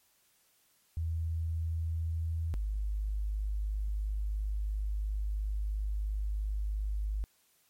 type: tone pair in turn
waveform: sine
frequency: 81.7 / 51.47 Hz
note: E2 / G#1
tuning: -15 / -15 cents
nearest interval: minor sixth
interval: 800 cents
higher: first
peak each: -30 / -30 dBFS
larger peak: neither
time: 0.97-2.54 / 2.54-7.24 s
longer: second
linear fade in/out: 0 ms
effects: white hiss -69 dBFS RMS until 7.69 s + MP3 64 kbps